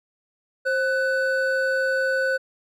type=tone pair together; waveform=triangle; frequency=529.3 / 1496 Hz; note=C5 / F#6; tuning=+20 / +19 cents; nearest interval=octave + tritone; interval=1799 cents; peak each=-21 dBFS; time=0.65-2.38 s; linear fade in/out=20 ms; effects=none